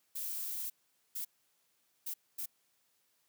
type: noise bursts at uneven times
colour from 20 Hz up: violet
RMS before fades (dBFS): -39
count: 4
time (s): 0.15-0.7 / 1.15-1.25 / 2.06-2.14 / 2.38-2.46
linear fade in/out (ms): 10
effects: white hiss -75 dBFS RMS until 3.28 s + high-pass 100 Hz 12 dB/octave